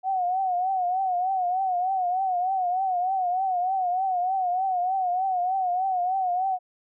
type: tone with vibrato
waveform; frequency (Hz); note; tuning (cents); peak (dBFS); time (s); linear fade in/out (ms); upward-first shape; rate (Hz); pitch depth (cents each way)
sine; 740; F#5; 0; -22; 0.03-6.59; 50; triangle; 3.3; 97
effects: none